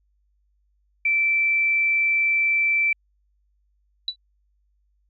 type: tone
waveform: sine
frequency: 2332 Hz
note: D7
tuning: 13 cents flat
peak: -17 dBFS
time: 1.05-2.93 s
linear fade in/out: 5 ms
type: tone with exponential decay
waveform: sine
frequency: 3951 Hz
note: B7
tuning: in tune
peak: -18 dBFS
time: 4.08-4.16 s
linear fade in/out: 2 ms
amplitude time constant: 17 ms
effects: added 50 Hz sine -63 dBFS peak until 5.09 s + MP3 64 kbps